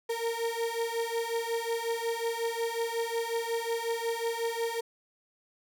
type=beating tone pair; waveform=35% pulse; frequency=458.9 / 464.4 Hz; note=A#4 / A#4; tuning=-27 / -7 cents; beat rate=5.5 Hz; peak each=-31 dBFS; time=0.09-4.81 s; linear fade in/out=10 ms; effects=none